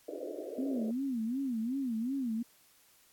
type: band-pass noise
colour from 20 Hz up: white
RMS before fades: -41 dBFS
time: 0.08-0.91 s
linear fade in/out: 5 ms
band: 280 to 640 Hz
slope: 96 dB/octave
type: tone with vibrato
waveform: sine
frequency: 246.9 Hz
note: B3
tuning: in tune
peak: -31 dBFS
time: 0.58-2.43 s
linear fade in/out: 10 ms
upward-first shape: sine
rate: 2.7 Hz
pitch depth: 200 cents each way
effects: white hiss -64 dBFS RMS until 3.12 s + AAC 64 kbps